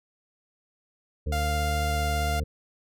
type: harmonic tone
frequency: 75.1 Hz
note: D2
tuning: 39 cents sharp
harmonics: 1 / 2 / 3 / 4 / 6 / 7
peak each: -26 / -36 / -41 / -45 / -39 / -44 dBFS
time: 1.26-2.44 s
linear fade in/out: 10 ms
type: tone with vibrato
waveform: sawtooth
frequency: 698.5 Hz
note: F5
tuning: in tune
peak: -24 dBFS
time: 1.32-2.4 s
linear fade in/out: 5 ms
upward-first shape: sine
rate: 18 Hz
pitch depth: 10 cents each way
effects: none